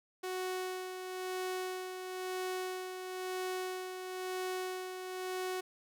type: tone with tremolo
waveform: sawtooth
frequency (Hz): 370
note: F#4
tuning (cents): 0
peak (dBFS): -31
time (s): 0.23-5.61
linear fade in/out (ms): 10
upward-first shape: sine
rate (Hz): 1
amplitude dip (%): 50
effects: none